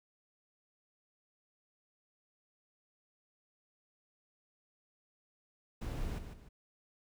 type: noise with echo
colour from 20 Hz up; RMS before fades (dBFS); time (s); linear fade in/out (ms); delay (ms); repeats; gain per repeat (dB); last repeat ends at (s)
brown; -38; 5.81-6.19; 10; 150; 2; -8; 6.49
effects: none